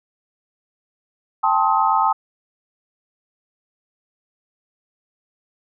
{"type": "chord", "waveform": "sine", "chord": "A half-diminished seventh", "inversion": "third", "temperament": "just", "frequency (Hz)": [792, 880, 1056, 1267.2], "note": ["G5", "A5", "C6", "Eb6"], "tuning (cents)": [18, 0, 16, 31], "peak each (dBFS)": [-21, -18, -22, -20], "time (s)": [1.43, 2.13], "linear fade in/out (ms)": 10, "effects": []}